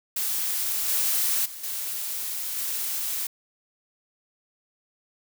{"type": "noise with level steps", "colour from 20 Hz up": "blue", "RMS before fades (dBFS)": [-27, -24, -39, -31, -29], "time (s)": [0.16, 3.27], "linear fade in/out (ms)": 5, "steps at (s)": [0.88, 1.45, 1.63, 2.56], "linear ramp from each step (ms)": 10, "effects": []}